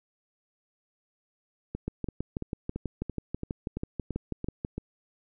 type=two click trains; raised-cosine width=3 ms; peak=-18 / -20 dBFS; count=18 / 10; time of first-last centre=1.88-4.649 / 1.75-4.78 s; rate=6.14 / 2.97 Hz; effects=none